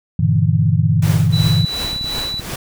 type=chord; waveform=sine; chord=E half-diminished seventh; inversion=first; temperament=just; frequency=98.89 / 118.67 / 148.33 / 164.81 Hz; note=G2 / Bb2 / D3 / E3; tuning=+16 / +31 / +18 / 0 cents; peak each=-17 / -17 / -17 / -17 dBFS; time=0.19-1.65 s; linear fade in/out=5 ms
type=noise with tremolo; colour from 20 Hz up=pink; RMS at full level=-25 dBFS; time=1.02-2.56 s; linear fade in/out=5 ms; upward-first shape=triangle; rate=2.8 Hz; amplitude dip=85%
type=tone; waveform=sine; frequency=3953 Hz; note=B7; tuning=1 cent sharp; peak=-21 dBFS; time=1.32-2.41 s; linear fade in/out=20 ms
type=clicks; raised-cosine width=5 ms; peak=-17 dBFS; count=9; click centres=1.847 / 1.931 / 1.962 / 2.012 / 2.044 / 2.183 / 2.342 / 2.396 / 2.534 s
effects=none